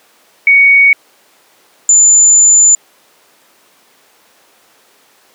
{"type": "tone pair in turn", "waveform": "sine", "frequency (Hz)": [2235, 7067], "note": ["C#7", "A8"], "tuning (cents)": [14, 7], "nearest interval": "octave + minor sixth", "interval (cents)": 1993, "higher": "second", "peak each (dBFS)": -3, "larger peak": "neither", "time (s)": [[0.47, 0.93], [1.89, 2.75]], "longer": "second", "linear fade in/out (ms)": 2, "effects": ["pink hiss -48 dBFS RMS until 5.34 s", "high-pass 400 Hz 12 dB/octave"]}